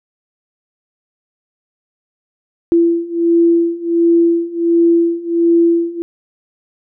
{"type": "beating tone pair", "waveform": "sine", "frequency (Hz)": [337, 338.4], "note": ["E4", "E4"], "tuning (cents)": [38, 45], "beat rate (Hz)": 1.4, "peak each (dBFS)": [-14, -12], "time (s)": [2.72, 6.02], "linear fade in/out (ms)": 0, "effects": []}